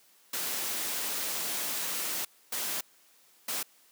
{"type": "noise bursts at uneven times", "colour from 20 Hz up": "white", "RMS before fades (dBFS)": -33, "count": 3, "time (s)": [[0.33, 2.25], [2.52, 2.81], [3.48, 3.63]], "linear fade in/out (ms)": 5, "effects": ["white hiss -62 dBFS RMS until 3.91 s", "high-pass 200 Hz 12 dB/octave"]}